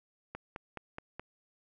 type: click train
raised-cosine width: 0.5 ms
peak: -25 dBFS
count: 5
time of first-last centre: 0.35-1.196 s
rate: 4.73 Hz
effects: none